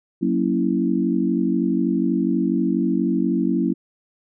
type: chord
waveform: sine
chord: F# dominant seventh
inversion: none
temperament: equal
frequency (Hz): 185 / 233.1 / 277.2 / 329.6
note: F#3 / A#3 / C#4 / E4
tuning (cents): 0 / 0 / 0 / 0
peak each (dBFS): -23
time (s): 0.21-3.74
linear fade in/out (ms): 20
effects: none